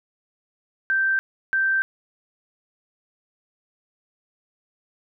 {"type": "tone pair in turn", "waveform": "sine", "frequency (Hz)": [1563, 1563], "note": ["G6", "G6"], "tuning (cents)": [-6, -6], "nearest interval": "unison", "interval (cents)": 0, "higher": "neither", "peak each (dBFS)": -18, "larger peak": "neither", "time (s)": [[0.9, 1.19], [1.53, 1.82]], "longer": "neither", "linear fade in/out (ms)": 0, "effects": []}